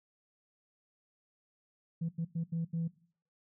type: tone bursts at uneven times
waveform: sine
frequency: 165.8 Hz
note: E3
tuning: 10 cents sharp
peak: -30 dBFS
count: 5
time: 2.01-2.09 / 2.18-2.25 / 2.35-2.44 / 2.52-2.65 / 2.73-2.88 s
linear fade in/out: 10 ms
effects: noise-tail reverb RT60 0.5 s tail -19 dB re dry + tanh soft clip ceiling -28 dBFS